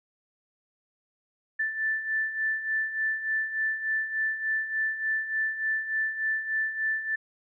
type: beating tone pair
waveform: sine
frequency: 1760 / 1763.4 Hz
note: A6 / A6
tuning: 0 / +3 cents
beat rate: 3.4 Hz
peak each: -33 / -27 dBFS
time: 1.59-7.16 s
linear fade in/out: 10 ms
effects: none